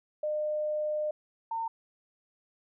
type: tone pair in turn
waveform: sine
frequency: 606 / 908 Hz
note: D#5 / A#5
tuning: -46 / -46 cents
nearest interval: perfect fifth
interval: 700 cents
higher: second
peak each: -28 / -30 dBFS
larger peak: first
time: 0.23-1.11 / 1.51-1.68 s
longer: first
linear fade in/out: 5 ms
effects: none